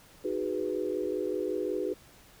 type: chord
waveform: sine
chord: G# minor seventh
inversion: second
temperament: equal with one note detuned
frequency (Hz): 311.1 / 370 / 415.3 / 495.9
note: D#4 / F#4 / G#4 / B4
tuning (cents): 0 / 0 / 0 / +7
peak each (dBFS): -36 / -33 / -34 / -35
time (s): 0.24-1.94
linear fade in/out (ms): 10
effects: pink hiss -56 dBFS RMS until 2.4 s